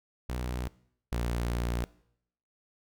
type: tone pair in turn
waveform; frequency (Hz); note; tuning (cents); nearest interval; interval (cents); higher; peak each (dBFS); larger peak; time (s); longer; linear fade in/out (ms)
sawtooth; 61.74 / 59.11; B1 / A#1; 0 / +25; minor second; 75; first; -28 / -25; second; 0.29-0.68 / 1.12-1.84; second; 0
effects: noise-tail reverb RT60 0.7 s tail -21 dB re dry